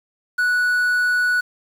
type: tone with quantisation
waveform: triangle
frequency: 1474 Hz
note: F#6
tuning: 7 cents flat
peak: -14 dBFS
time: 0.38-1.41 s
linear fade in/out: 10 ms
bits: 7
effects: none